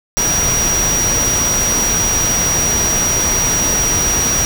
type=tone in noise; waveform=sine; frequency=5760 Hz; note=F#8; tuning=47 cents flat; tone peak=-14 dBFS; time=0.17-4.45 s; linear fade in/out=0 ms; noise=pink; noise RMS=-19 dBFS; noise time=0.17-4.45 s; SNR=+2 dB; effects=none